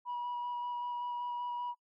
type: tone with vibrato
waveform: sine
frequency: 970 Hz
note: B5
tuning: 31 cents flat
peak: -33 dBFS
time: 0.05-1.75 s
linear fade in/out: 50 ms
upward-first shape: square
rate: 5.2 Hz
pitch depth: 9 cents each way
effects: noise-tail reverb RT60 0.1 s tail -26 dB re dry + tanh soft clip ceiling -33 dBFS